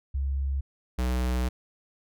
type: tone pair in turn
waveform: sine / square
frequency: 68.3 / 62.3 Hz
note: C#2 / B1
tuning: -25 / +16 cents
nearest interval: major second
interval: 159 cents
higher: first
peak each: -25 dBFS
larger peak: neither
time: 0.14-0.61 / 0.98-1.49 s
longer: second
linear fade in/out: 10 ms
effects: none